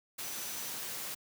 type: tone in noise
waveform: sine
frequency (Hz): 5990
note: F#8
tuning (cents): +20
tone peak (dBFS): -47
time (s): 0.24-0.7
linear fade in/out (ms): 10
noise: white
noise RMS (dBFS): -40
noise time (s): 0.18-1.15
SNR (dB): -10
effects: high-pass 100 Hz 12 dB/octave